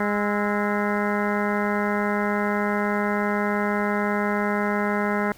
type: harmonic tone with a mistuned harmonic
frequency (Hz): 205.9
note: G#3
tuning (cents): -15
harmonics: 1 / 2 / 3 / 4 / 5 / 6 / 7 / 8 / 9 / 10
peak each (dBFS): -25 / -28 / -30 / -31 / -32 / -33 / -33 / -34 / -35 / -35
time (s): 0-5.32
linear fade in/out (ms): 2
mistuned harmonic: 6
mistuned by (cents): +98
effects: pink hiss -50 dBFS RMS until 5.37 s